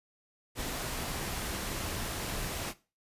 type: noise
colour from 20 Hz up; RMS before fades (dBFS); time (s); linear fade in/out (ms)
pink; -36; 0.55-2.74; 50
effects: noise-tail reverb RT60 0.3 s tail -17 dB re dry + resampled to 32000 Hz

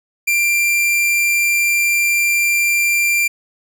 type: tone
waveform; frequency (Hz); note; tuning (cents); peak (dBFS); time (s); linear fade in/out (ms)
45% pulse; 2372; D7; +17; -13; 0.27-3.28; 10
effects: none

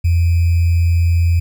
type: tone with sample-and-hold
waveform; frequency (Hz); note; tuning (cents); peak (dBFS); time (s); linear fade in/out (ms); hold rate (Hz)
sine; 85; F2; -46; -10; 0.04-1.4; 10; 2450
effects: none

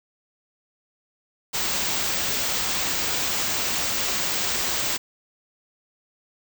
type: band-stop noise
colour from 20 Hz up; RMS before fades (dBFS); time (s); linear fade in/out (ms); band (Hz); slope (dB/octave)
white; -25; 1.53-4.98; 20; 8300 to 15000; 96
effects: none

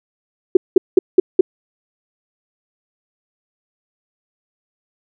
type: tone bursts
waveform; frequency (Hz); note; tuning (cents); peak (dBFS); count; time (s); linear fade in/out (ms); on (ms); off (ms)
sine; 370; F#4; 0; -3; 5; 0.55-1.41; 5; 20; 190
effects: none

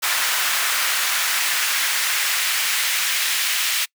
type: noise with high-pass filter sweep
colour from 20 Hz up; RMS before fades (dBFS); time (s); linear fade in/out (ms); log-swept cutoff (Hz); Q
pink; -21; 0.02-3.86; 20; 1400 to 2200; 1.2
effects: noise-tail reverb RT60 0.1 s tail -26 dB re dry

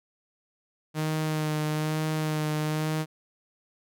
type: tone with vibrato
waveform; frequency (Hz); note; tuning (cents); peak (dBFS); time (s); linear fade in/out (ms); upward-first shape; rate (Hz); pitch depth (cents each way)
sawtooth; 154.5; D#3; -12; -22; 0.94-3.06; 50; sine; 1.1; 20
effects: none

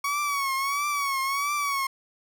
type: tone with vibrato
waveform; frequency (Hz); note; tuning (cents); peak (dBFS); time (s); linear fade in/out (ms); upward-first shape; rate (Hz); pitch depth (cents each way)
30% pulse; 1121; C#6; +19; -22; 0.04-1.87; 5; triangle; 1.5; 90
effects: none

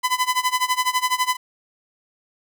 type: tone with tremolo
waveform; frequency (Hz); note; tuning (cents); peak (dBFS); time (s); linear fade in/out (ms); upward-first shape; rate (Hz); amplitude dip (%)
sawtooth; 1007; B5; +33; -12; 0.03-1.37; 20; sine; 12; 90
effects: none

